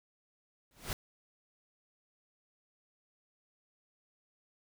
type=noise with exponential growth; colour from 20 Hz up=pink; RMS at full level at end=-33 dBFS; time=0.71-0.93 s; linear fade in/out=1 ms; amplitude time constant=47 ms; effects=none